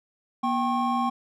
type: tone cluster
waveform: triangle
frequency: 240.6 / 783 / 1085 Hz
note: B3 / G5 / C#6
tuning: -45 / -2 / -37 cents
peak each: -25 dBFS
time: 0.43-1.1 s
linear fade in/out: 10 ms
effects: none